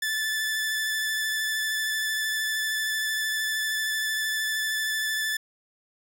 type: tone with vibrato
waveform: sawtooth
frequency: 1748 Hz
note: A6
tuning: 12 cents flat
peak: -22 dBFS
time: 0.02-5.37 s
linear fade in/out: 5 ms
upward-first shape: sine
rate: 13 Hz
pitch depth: 15 cents each way
effects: none